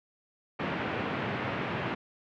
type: band-pass noise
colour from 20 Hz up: pink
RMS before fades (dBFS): -33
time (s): 0.59-1.95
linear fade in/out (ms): 10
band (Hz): 110 to 2700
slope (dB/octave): 24
effects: none